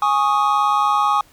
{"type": "chord", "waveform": "triangle", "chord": "Ab suspended fourth", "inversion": "none", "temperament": "just", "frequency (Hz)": [830.6, 1107.5, 1245.9], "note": ["Ab5", "Db6", "Eb6"], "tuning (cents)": [0, -2, 2], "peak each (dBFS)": -17, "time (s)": [0.02, 1.21], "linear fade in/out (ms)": 2, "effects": ["pink hiss -52 dBFS RMS until 1.32 s"]}